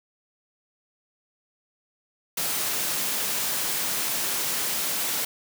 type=high-pass noise; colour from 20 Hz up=white; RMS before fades=-27 dBFS; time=2.37-5.25 s; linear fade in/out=5 ms; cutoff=120 Hz; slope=24 dB/octave; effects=none